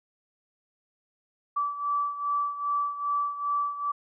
sine beating tone pair, 1156 / 1158.5 Hz, D6 / D6, -28 / -24 cents, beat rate 2.5 Hz, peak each -27 / -32 dBFS, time 1.56-3.92 s, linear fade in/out 10 ms, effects none

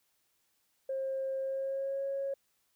sine tone with pitch glide, 534 to 549 Hz, C5 to C#5, +35 to -17 cents, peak -31 dBFS, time 0.89-2.34 s, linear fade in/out 5 ms, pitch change +48 cents, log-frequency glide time 1.4-2.04 s, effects tanh soft clip ceiling -27 dBFS + white hiss -75 dBFS RMS until 2.75 s

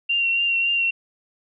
sine tone with vibrato, 2758 Hz, F7, 22 cents flat, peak -18 dBFS, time 0.09-0.91 s, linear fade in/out 10 ms, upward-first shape triangle, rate 3.6 Hz, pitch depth 28 cents each way, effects none

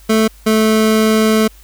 25% pulse tone pair in turn, 220 / 218.4 Hz, A3 / A3, 0 / -13 cents, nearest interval unison, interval 13 cents, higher first, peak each -6 dBFS, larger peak neither, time 0.09-0.28 / 0.46-1.48 s, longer second, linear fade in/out 10 ms, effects added 50 Hz sine -40 dBFS peak until 1.63 s + white hiss -47 dBFS RMS until 1.63 s

